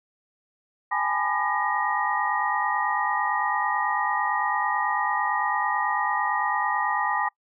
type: tone cluster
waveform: sine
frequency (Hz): 809 / 858 / 999 / 1206 / 1885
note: G#5 / A5 / B5 / D6 / A#6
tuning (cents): -46 / -44 / +20 / +46 / +19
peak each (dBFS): -29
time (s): 0.91-7.29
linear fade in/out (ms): 10
effects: noise-tail reverb RT60 0.1 s tail -25 dB re dry